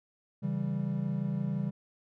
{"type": "chord", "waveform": "triangle", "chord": "C# diminished", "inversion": "none", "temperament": "equal", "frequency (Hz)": [138.59, 164.81, 196], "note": ["C#3", "E3", "G3"], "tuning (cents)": [0, 0, 0], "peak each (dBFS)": [-32, -33, -31], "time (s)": [0.42, 1.71], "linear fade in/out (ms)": 20, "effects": []}